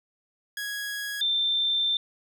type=tone pair in turn; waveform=sawtooth / sine; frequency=1661.2 / 3569 Hz; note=G#6 / A7; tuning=0 / +24 cents; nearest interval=octave + minor second; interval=1324 cents; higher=second; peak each=-27 / -22 dBFS; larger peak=second; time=0.57-1.21 / 1.21-1.97 s; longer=second; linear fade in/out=2 ms; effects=none